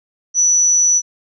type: tone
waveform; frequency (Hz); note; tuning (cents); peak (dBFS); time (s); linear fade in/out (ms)
sine; 5930; F#8; +3; -10; 0.34-1.02; 50
effects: none